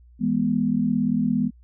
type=chord; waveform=sine; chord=E major; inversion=none; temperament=equal with one note detuned; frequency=164.81 / 207.7 / 245.2 Hz; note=E3 / G#3 / B3; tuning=0 / 0 / -12 cents; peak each=-27 / -23 / -22 dBFS; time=0.19-1.51 s; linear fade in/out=50 ms; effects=added 60 Hz sine -48 dBFS peak until 1.63 s